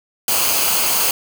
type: noise with comb filter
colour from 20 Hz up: white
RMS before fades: -17 dBFS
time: 0.28-1.11 s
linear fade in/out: 2 ms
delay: 0.54 ms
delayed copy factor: -0.55
effects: none